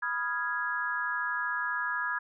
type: chord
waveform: sine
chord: F half-diminished seventh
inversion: second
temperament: equal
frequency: 987.8 / 1244.5 / 1396.9 / 1661.2 Hz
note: Cb6 / Eb6 / F6 / Ab6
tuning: 0 / 0 / 0 / 0 cents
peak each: -36 / -37 / -37 / -31 dBFS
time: 0.02-2.19 s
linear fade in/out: 10 ms
effects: none